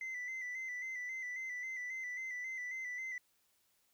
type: tone with vibrato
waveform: sine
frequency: 2022 Hz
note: B6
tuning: 40 cents sharp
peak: -37 dBFS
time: 0.01-3.18 s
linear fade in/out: 2 ms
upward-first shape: square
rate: 3.7 Hz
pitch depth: 38 cents each way
effects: tanh soft clip ceiling -38 dBFS + white hiss -75 dBFS RMS until 3.93 s